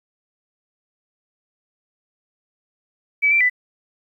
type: tone with pitch steps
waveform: sine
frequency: 2292 / 2347 / 1991 Hz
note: D7 / D7 / B6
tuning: -43 / -2 / +14 cents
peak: -13 dBFS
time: 3.22-3.499 s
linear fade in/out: 20 ms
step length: 93 ms
effects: 9-bit